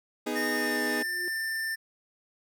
30% pulse chord, G# minor, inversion first, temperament equal, 246.9 / 311.1 / 415.3 Hz, B3 / D#4 / G#4, 0 / 0 / 0 cents, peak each -31 dBFS, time 0.26-1.03 s, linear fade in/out 10 ms
square tone with pitch glide, 1832 to 1787.1 Hz, A#6 to A6, -31 to +26 cents, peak -30 dBFS, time 0.35-1.76 s, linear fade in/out 20 ms, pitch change -43 cents, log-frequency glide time 0.51-0.82 s
sine tone with exponential growth, 354.9 Hz, F4, 28 cents sharp, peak -35 dBFS, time 0.82-1.28 s, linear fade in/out 0 ms, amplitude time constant 100 ms
effects none

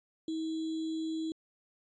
sine tone with sample-and-hold, 320 Hz, D#4, 49 cents sharp, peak -32 dBFS, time 0.28-1.32 s, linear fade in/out 2 ms, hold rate 3675 Hz, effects resampled to 16000 Hz

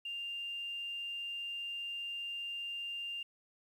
sine tone, 2795 Hz, F7, 1 cent sharp, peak -37 dBFS, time 0.05-3.23 s, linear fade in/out 5 ms, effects tanh soft clip ceiling -33 dBFS + 11-bit

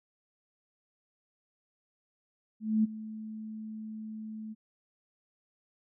sine tone with ADSR envelope, 217.6 Hz, A3, 19 cents flat, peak -21 dBFS, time 2.6-4.55 s, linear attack 240 ms, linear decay 18 ms, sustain -17 dB, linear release 31 ms, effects none

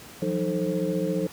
sine tone cluster, 169.9 / 184.6 / 308.1 / 438 / 528 Hz, F3 / F#3 / D#4 / A4 / C5, -47 / -4 / -17 / -8 / +16 cents, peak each -30 dBFS, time 0.22-1.27 s, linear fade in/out 2 ms, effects pink hiss -45 dBFS RMS until 1.32 s + high-pass 80 Hz 12 dB/octave

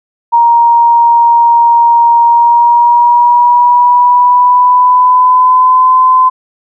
sine tone with pitch glide, 938 to 1022.9 Hz, A#5 to C6, +11 to -39 cents, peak -3 dBFS, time 0.32-6.3 s, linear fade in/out 20 ms, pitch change +150 cents, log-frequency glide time 2.24-5.96 s, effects none

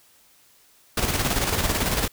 pink noise with tremolo, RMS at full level -22 dBFS, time 0.97-2.08 s, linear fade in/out 5 ms, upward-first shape square, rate 18 Hz, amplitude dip 45%, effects white hiss -57 dBFS RMS until 2.12 s

